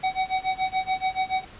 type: tone with tremolo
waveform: square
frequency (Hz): 754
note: F#5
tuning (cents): +32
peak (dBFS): -21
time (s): 0.03-1.45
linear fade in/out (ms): 10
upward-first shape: sine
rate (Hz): 7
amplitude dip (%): 95
effects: pink hiss -46 dBFS RMS until 1.59 s + resampled to 8000 Hz